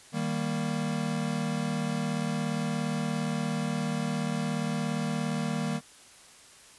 square chord, Eb major, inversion none, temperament equal, 155.56 / 196 / 233.1 Hz, Eb3 / G3 / Bb3, 0 / 0 / 0 cents, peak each -33 / -34 / -33 dBFS, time 0.12-5.81 s, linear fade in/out 50 ms, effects white hiss -53 dBFS RMS until 6.78 s + resampled to 24000 Hz

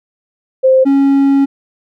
sine / triangle tone pair in turn, 523.3 / 275.9 Hz, C5 / C#4, 0 / -8 cents, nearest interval major seventh, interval 1108 cents, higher first, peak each -5 dBFS, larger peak neither, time 0.63-0.85 / 0.85-1.46 s, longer second, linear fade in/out 20 ms, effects none

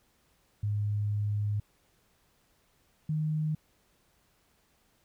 sine tone pair in turn, 103.83 / 154.51 Hz, G#2 / D#3, 0 / -12 cents, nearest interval perfect fifth, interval 688 cents, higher second, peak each -27 dBFS, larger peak neither, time 0.63-1.6 / 3.09-3.55 s, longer first, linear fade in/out 5 ms, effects pink hiss -69 dBFS RMS until 5.04 s

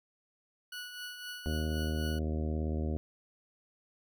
20% pulse tone with tremolo, 1471 Hz, F#6, 11 cents flat, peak -34 dBFS, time 0.72-2.19 s, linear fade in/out 5 ms, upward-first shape triangle, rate 3.9 Hz, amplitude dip 55%
harmonic tone, 77.78 Hz, D#2, in tune, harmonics 1 / 2 / 3 / 4 / 5 / 6 / 7 / 8 / 9, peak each -32 / -40 / -38 / -42 / -43 / -49 / -46 / -51 / -51 dBFS, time 1.46-2.97 s, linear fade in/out 0 ms
effects none

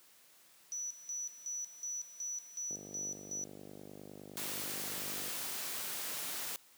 sine tone with tremolo, 5920 Hz, F#8, in tune, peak -37 dBFS, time 0.72-3.44 s, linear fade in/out 0 ms, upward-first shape square, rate 2.7 Hz, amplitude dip 80%
click train, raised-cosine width 2 ms, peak -35 dBFS, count 129, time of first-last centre 2.71-5.28 s, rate 49.8 Hz
white noise, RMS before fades -40 dBFS, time 4.37-6.56 s, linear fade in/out 0 ms
effects white hiss -63 dBFS RMS until 6.77 s + high-pass 150 Hz 12 dB/octave

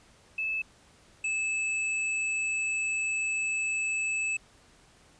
sine / square tone pair in turn, 2613 / 2613 Hz, E7 / E7, -16 / -16 cents, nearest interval unison, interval 0 cents, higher neither, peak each -28 / -28 dBFS, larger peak neither, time 0.38-0.62 / 1.24-4.37 s, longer second, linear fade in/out 5 ms, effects pink hiss -59 dBFS RMS until 5.19 s + resampled to 22050 Hz

